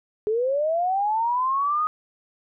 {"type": "linear sweep", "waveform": "sine", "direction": "up", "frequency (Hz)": [415.3, 1256], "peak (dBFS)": -20, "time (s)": [0.27, 1.87], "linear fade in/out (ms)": 0, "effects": []}